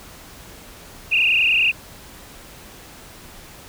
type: tone with frequency modulation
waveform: sine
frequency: 2637 Hz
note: E7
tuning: in tune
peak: -14 dBFS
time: 1.11-1.72 s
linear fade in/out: 20 ms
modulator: 29.5 Hz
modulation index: 6.2
effects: pink hiss -42 dBFS RMS until 3.68 s